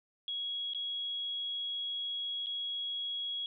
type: tone with dropouts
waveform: sine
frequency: 3322 Hz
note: G#7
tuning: in tune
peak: -34 dBFS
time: 0.28-3.46 s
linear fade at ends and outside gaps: 1 ms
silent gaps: 0.735-0.747 / 2.461-2.468 s
effects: none